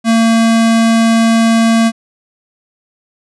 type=tone; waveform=square; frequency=227.2 Hz; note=A#3; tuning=44 cents flat; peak=-8 dBFS; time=0.04-1.92 s; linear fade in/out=50 ms; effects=resampled to 24000 Hz